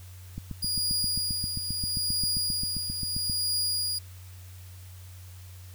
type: click train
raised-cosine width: 5 ms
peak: -22 dBFS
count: 23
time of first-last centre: 0.38-3.298 s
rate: 7.54 Hz
type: tone with tremolo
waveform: sawtooth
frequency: 4869 Hz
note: D#8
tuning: 38 cents flat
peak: -22 dBFS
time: 0.62-3.99 s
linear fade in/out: 10 ms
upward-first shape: triangle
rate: 0.76 Hz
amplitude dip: 55%
effects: added 91 Hz sine -43 dBFS peak until 5.74 s + white hiss -54 dBFS RMS until 5.74 s